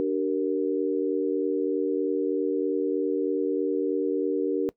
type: chord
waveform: sine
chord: G minor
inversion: second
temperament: equal with one note detuned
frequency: 293.7 / 383 / 466.2 Hz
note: D4 / G4 / Bb4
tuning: 0 / -40 / 0 cents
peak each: -27 dBFS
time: 0-4.69 s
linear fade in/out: 0 ms
effects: noise-tail reverb RT60 0.1 s tail -20 dB re dry